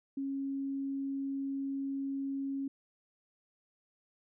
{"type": "tone", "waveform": "sine", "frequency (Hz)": 273.9, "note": "C#4", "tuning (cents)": -21, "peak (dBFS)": -33, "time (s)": [0.17, 2.68], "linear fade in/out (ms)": 5, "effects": []}